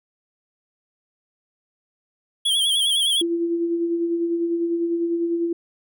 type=tone with vibrato; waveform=square; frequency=3251 Hz; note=G#7; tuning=38 cents flat; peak=-18 dBFS; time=2.45-3.22 s; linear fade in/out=10 ms; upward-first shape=sine; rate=9.8 Hz; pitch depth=77 cents each way
type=tone with tremolo; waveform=sine; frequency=338.7 Hz; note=E4; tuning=47 cents sharp; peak=-18 dBFS; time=3.21-5.53 s; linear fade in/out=5 ms; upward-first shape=sine; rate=10 Hz; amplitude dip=40%
effects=none